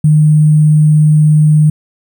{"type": "tone with sample-and-hold", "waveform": "sine", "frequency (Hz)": 152.8, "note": "D#3", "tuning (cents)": -31, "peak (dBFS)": -4, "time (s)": [0.04, 1.7], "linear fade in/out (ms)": 5, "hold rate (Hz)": 8820, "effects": []}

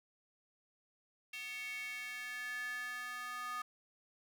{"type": "tone with high-pass filter sweep", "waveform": "square", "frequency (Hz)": 246.9, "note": "B3", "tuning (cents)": 0, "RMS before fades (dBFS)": -43, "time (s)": [1.33, 3.62], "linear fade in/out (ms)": 5, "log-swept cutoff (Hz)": [2500, 1300], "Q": 6.3, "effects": []}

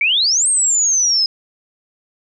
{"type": "exponential two-way sweep", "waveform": "sine", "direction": "up then down", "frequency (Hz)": [2217, 8600, 5050], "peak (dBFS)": -12, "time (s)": [0.01, 1.26], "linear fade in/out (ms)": 2, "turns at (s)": 0.48, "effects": []}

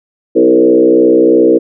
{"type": "tone with frequency modulation", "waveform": "sine", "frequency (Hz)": 398.2, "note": "G4", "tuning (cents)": 27, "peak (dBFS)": -4, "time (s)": [0.35, 1.59], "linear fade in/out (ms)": 20, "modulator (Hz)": 62.9, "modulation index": 1.8, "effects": []}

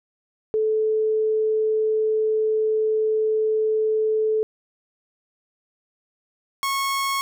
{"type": "tone pair in turn", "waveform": ["sine", "sawtooth"], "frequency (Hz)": [435.1, 1096.4], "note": ["A4", "C#6"], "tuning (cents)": [-19, -19], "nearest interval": "octave + major third", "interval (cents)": 1600, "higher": "second", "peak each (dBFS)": [-18, -18], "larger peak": "neither", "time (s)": [[0.54, 4.43], [6.63, 7.21]], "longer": "first", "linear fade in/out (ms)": 0, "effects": []}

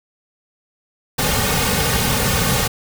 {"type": "noise with comb filter", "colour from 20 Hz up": "pink", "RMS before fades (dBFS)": -18, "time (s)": [1.18, 2.68], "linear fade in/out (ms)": 10, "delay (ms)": 3, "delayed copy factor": -0.75, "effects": []}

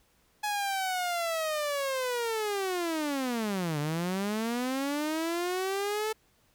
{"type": "linear two-way sweep", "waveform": "sawtooth", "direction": "down then up", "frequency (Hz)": [843, 144, 440.6], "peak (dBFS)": -25, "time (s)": [0.43, 6.13], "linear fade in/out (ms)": 10, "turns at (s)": 3.79, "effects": ["pink hiss -67 dBFS RMS until 6.54 s"]}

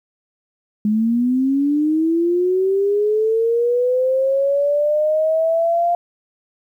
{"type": "linear sweep", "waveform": "sine", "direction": "up", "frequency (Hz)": [207.7, 698.5], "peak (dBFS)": -14, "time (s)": [0.85, 5.95], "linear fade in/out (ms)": 2, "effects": ["9-bit"]}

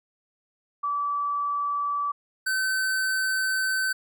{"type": "tone pair in turn", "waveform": ["sine", "square"], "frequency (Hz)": [1154, 1531.5], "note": ["D6", "G6"], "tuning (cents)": [-31, -41], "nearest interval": "perfect fourth", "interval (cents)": 490, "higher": "second", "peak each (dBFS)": -24, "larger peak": "neither", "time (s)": [[0.83, 2.12], [2.46, 3.93]], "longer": "second", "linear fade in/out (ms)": 10, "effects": []}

